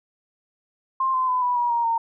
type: tone with pitch steps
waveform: sine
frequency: 1055 / 1030.9 / 1007.4 / 984.3 / 961.9 / 939.9 / 918.4 Hz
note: C6 / C6 / B5 / B5 / B5 / A#5 / A#5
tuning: +14 / -26 / +34 / -6 / -46 / +14 / -26 cents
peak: -19 dBFS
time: 1-1.98 s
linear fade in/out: 5 ms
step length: 140 ms
effects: none